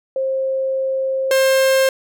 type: tone pair in turn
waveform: sine / 45% pulse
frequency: 531 / 531 Hz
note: C5 / C5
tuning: +25 / +25 cents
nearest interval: unison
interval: 0 cents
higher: neither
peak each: -17 / -12 dBFS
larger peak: second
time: 0.16-1.31 / 1.31-1.89 s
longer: first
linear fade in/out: 2 ms
effects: none